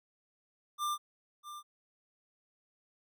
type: tone with echo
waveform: square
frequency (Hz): 1191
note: D6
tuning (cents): +24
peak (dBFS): -32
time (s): 0.78-0.98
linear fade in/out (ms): 50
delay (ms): 650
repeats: 1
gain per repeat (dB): -12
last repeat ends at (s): 1.63
effects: none